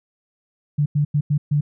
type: tone bursts at uneven times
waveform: sine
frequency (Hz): 146.83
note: D3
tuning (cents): 0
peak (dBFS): -15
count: 5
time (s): 0.78-0.86 / 0.95-1.05 / 1.14-1.21 / 1.3-1.38 / 1.51-1.61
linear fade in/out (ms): 10
effects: none